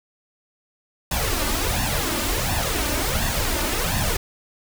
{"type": "noise with flanger", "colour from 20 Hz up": "pink", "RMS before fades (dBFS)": -23, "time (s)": [1.11, 4.17], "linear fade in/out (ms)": 5, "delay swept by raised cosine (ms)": [1.1, 3.4], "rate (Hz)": 1.4, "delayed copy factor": 0.7, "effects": []}